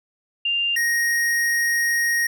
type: tone pair in turn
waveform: sine / square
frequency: 2794 / 1871.8 Hz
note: F7 / A#6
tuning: 0 / +7 cents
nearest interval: perfect fifth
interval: 693 cents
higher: first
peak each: -19 dBFS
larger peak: neither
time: 0.45-0.76 / 0.76-2.27 s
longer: second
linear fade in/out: 5 ms
effects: none